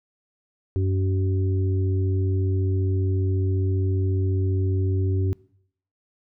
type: harmonic tone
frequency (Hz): 94.7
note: F#2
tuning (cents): +41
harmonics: 1 / 3 / 4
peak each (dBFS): -20 / -32 / -30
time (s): 0.76-5.33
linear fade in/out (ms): 0
effects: noise-tail reverb RT60 0.7 s tail -23 dB re dry